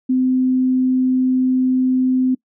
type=tone; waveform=sine; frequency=256.9 Hz; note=C4; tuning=32 cents flat; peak=-13 dBFS; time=0.09-2.35 s; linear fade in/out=10 ms; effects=noise-tail reverb RT60 0.1 s tail -24 dB re dry